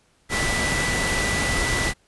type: tone in noise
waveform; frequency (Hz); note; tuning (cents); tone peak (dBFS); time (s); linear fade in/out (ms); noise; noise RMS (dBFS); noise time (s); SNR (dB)
sine; 1975.5; B6; 0; -25; 0.29-1.94; 50; pink; -24; 0.29-1.94; -4
effects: pink hiss -62 dBFS RMS until 2.07 s + resampled to 24000 Hz